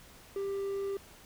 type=tone; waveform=triangle; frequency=394.7 Hz; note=G4; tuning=12 cents sharp; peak=-30 dBFS; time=0.36-0.97 s; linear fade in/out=2 ms; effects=pink hiss -55 dBFS RMS until 1.25 s

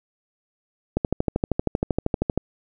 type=click train; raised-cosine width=2 ms; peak=-7 dBFS; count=19; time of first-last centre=0.97-2.376 s; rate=12.8 Hz; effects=none

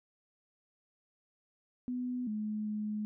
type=tone with pitch steps; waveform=sine; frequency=248.9 / 213 / 211.7 Hz; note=B3 / G#3 / G#3; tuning=+14 / +44 / +33 cents; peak=-33 dBFS; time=1.88-3.05 s; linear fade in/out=0 ms; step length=390 ms; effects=none

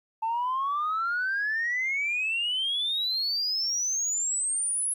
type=exponential sweep; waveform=sine; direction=up; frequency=880 to 10700 Hz; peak=-24 dBFS; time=0.22-4.94 s; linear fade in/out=10 ms; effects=tanh soft clip ceiling -22 dBFS + 11-bit

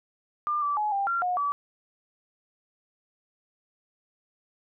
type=tone with pitch steps; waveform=sine; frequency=1198 / 1160 / 845 / 794 / 1377 / 722 / 1148 Hz; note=D6 / D6 / G#5 / G5 / F6 / F#5 / D6; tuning=+34 / -22 / +30 / +22 / -25 / -43 / -40 cents; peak=-24 dBFS; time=0.47-1.52 s; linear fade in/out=0 ms; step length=150 ms; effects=none

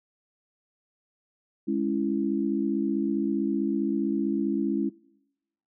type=chord; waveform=sine; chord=C# minor; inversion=second; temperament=just; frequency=207.9 / 277.2 / 332.6 Hz; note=G#3 / C#4 / E4; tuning=+2 / 0 / +16 cents; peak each=-28 dBFS; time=1.67-4.9 s; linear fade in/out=20 ms; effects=noise-tail reverb RT60 0.9 s tail -23 dB re dry

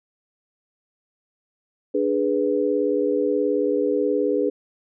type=chord; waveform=sine; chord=G# diminished; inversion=second; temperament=equal; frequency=293.7 / 415.3 / 493.9 Hz; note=D4 / G#4 / B4; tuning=0 / 0 / 0 cents; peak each=-24 / -22 / -23 dBFS; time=1.94-4.5 s; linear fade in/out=10 ms; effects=none

